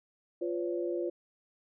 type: tone cluster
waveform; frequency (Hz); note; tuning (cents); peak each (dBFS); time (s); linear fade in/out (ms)
sine; 348.3 / 509 / 569; F4 / C5 / C#5; -5 / -48 / +45; -32 / -37 / -38; 0.41-1.1; 10
effects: none